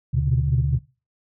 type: tone cluster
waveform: sine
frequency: 74.4 / 122.9 / 127.5 / 142.4 Hz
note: D2 / B2 / C3 / C#3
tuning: +23 / -8 / -44 / +47 cents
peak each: -23 / -23 / -24 / -21 dBFS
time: 0.13-0.79 s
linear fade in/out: 20 ms
effects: noise-tail reverb RT60 0.3 s tail -19 dB re dry + tanh soft clip ceiling -9 dBFS